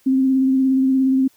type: tone with vibrato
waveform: sine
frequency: 264.2 Hz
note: C4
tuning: 17 cents sharp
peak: -13 dBFS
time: 0.06-1.28 s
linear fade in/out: 10 ms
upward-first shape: triangle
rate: 17 Hz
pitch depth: 26 cents each way
effects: white hiss -57 dBFS RMS until 1.36 s